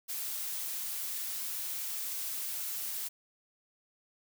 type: noise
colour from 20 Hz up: blue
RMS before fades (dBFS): -37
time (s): 0.08-3.09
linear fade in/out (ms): 20
effects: none